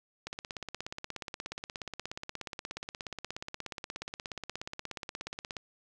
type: click train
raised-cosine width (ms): 0.2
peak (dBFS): -21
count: 90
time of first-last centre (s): 0.27-5.568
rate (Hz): 16.8
effects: none